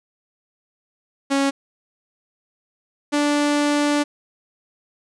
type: tone pair in turn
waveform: sawtooth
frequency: 275.9 / 292.3 Hz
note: C#4 / D4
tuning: -8 / -8 cents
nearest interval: minor second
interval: 100 cents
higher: second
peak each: -13 dBFS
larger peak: neither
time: 1.3-1.51 / 3.12-4.04 s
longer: second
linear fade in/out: 20 ms
effects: resampled to 22050 Hz + 9-bit